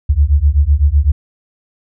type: beating tone pair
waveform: sine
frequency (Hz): 68.6 / 76.5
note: C#2 / D#2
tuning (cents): -17 / -29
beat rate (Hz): 7.9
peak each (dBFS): -11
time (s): 0.09-1.12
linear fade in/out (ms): 10
effects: none